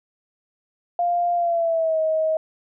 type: tone with pitch glide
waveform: sine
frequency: 698.5 to 633.2 Hz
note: F5 to D#5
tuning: 0 to +30 cents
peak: -18 dBFS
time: 0.99-2.37 s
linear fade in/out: 2 ms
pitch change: -170 cents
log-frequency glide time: 1.35-2 s
effects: none